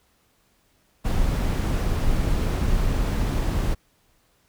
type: noise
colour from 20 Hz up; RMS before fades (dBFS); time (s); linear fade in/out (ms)
brown; -22; 1.04-3.75; 20
effects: pink hiss -64 dBFS RMS until 4.48 s